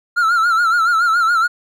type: tone with vibrato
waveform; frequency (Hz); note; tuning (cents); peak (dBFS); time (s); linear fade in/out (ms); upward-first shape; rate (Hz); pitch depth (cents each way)
triangle; 1370; F6; -34; -10; 0.16-1.48; 20; sine; 7.1; 87
effects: none